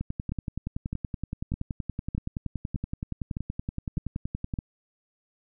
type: two click trains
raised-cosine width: 5 ms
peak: -18 / -18 dBFS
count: 49 / 8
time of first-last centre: 0.01-4.538 / 0.32-4.588 s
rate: 10.6 / 1.64 Hz
effects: none